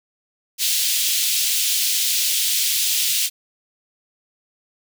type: high-pass noise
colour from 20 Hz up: pink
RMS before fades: -20 dBFS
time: 0.58-3.3 s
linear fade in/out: 50 ms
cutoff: 3000 Hz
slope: 24 dB/octave
effects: none